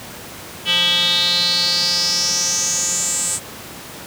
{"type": "tone with band-pass filter sweep", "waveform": "square", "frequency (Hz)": 176.1, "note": "F3", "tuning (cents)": 15, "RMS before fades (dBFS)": -18, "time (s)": [0.65, 3.4], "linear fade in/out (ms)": 50, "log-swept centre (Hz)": [3100, 8300], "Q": 7.3, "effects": ["pink hiss -34 dBFS RMS until 4.06 s", "high-pass 100 Hz 12 dB/octave"]}